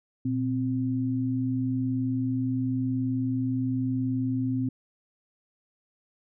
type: tone pair together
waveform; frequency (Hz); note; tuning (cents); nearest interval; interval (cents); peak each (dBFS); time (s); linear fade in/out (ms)
sine; 119.07 / 260; A#2 / C4; +37 / -11; octave + major second; 1352; -29 / -26; 0.25-4.69; 5
effects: none